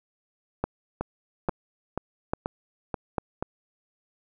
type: two click trains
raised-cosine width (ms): 1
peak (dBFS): -11 / -14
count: 4 / 6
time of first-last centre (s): 0.64-3.182 / 1.01-3.425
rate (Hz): 1.18 / 2.07
effects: none